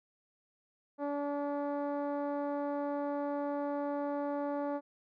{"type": "tone with low-pass filter", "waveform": "10% pulse", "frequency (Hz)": 287.3, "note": "D4", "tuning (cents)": -38, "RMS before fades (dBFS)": -35, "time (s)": [0.98, 4.81], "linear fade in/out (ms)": 50, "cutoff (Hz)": 670, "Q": 1.1, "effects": []}